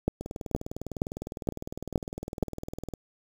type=two click trains; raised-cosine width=2 ms; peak=-10 / -22 dBFS; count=6 / 55; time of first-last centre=0.08-2.427 / 0.21-2.937 s; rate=2.13 / 19.8 Hz; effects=7-bit